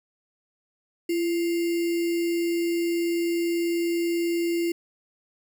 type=tone with sample-and-hold; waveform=sine; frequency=339.8 Hz; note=F4; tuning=47 cents flat; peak=-22 dBFS; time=1.09-4.72 s; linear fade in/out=5 ms; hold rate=2450 Hz; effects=none